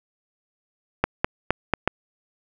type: clicks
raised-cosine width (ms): 0.5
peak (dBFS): -3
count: 5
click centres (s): 1.04 / 1.245 / 1.506 / 1.737 / 1.876
effects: none

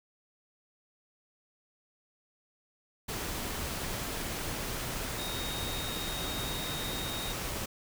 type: tone in noise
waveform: sine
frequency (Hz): 3729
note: A#7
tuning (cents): 0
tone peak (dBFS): -39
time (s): 5.18-7.33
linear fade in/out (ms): 10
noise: pink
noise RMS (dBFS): -36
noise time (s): 3.08-7.66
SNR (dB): -6
effects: none

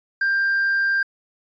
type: tone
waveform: triangle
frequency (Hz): 1588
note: G6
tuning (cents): +22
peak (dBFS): -15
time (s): 0.21-1.03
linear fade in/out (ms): 5
effects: tanh soft clip ceiling -11 dBFS + resampled to 16000 Hz

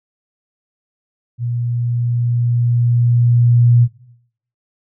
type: tone with level ramp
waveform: sine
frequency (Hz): 119.9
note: A#2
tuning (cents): +49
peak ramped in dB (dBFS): -18 to -7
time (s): 1.38-3.88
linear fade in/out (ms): 50
effects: noise-tail reverb RT60 0.7 s tail -17 dB re dry

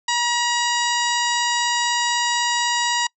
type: harmonic tone with a mistuned harmonic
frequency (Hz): 956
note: A#5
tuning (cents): +43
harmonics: 1 / 2 / 3 / 4 / 5 / 6 / 7 / 8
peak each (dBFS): -22 / -25 / -27 / -28 / -29 / -30 / -30 / -31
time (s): 0.08-3.07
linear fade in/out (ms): 5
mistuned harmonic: 7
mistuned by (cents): +47
effects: noise-tail reverb RT60 0.1 s tail -26 dB re dry

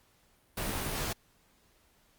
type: noise with comb filter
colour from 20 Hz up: pink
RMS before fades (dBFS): -34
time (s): 0.57-1.13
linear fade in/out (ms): 5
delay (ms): 17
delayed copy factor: -0.95
effects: pink hiss -67 dBFS RMS until 2.18 s + Opus 48 kbps

